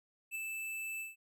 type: tone with ADSR envelope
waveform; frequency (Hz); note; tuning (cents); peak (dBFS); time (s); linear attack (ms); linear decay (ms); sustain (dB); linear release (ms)
square; 2637; E7; 0; -36; 0.31-1.16; 43; 6; -3; 160
effects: none